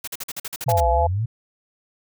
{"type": "noise bursts", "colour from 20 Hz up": "white", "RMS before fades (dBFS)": -30, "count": 10, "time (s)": [0.04, 0.804], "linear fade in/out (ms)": 5, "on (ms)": 35, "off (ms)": 46}
{"type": "exponential two-way sweep", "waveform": "sine", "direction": "down then up", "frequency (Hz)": [140, 58.27, 121.3], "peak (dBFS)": -20, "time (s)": [0.66, 1.26], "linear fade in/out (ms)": 10, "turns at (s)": 0.88}
{"type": "harmonic tone", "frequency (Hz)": 170, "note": "F3", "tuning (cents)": -46, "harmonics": [3, 4, 5], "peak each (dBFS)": [-24, -20, -21], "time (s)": [0.68, 1.07], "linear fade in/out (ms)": 5}
{"effects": []}